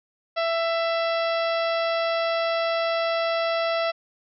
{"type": "harmonic tone", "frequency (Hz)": 665, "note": "E5", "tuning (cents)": 15, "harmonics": [1, 2, 3, 4, 5, 6, 7, 8], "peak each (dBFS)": [-23, -29, -33, -35, -37, -39, -40, -41], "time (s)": [0.36, 3.92], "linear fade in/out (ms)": 20, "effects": []}